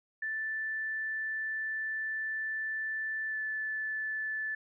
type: tone with pitch glide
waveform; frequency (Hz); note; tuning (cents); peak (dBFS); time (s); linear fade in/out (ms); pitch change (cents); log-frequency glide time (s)
sine; 1760 to 1745.8; A6 to A6; 0 to -14; -32; 0.22-4.55; 5; -14; 3.28-3.37
effects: none